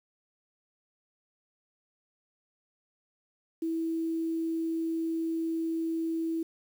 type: tone with quantisation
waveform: sine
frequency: 327 Hz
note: E4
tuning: 14 cents flat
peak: -28 dBFS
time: 3.62-6.43 s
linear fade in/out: 5 ms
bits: 9
effects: none